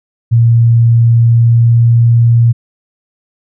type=tone with pitch glide; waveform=sine; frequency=116.54 to 117.28 Hz; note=A#2 to A#2; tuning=0 to +11 cents; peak=-4 dBFS; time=0.31-2.53 s; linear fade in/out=20 ms; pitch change=+11 cents; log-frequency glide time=1.17-1.92 s; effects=none